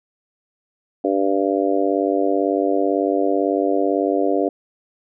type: harmonic tone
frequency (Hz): 98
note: G2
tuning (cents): 0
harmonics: 3 / 4 / 5 / 6 / 7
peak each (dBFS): -21 / -22 / -23 / -24 / -24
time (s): 1.04-4.49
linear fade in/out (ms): 5
effects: none